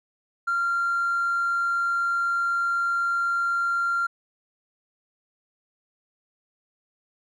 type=tone with hard clipping; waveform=sine; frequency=1384 Hz; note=F6; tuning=16 cents flat; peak=-22 dBFS; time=0.47-4.07 s; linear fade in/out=10 ms; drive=1 dB; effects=none